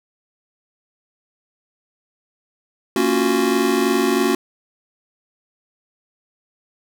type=chord; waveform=square; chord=Gb major seventh; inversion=first; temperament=just; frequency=231.2 / 277.5 / 346.9 / 370 Hz; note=Bb3 / Db4 / F4 / Gb4; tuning=-14 / +2 / -12 / 0 cents; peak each=-23 / -22 / -24 / -20 dBFS; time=2.96-4.35 s; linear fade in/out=2 ms; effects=none